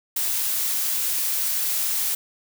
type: noise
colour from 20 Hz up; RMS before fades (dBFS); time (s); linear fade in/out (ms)
blue; -24; 0.16-2.15; 5
effects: none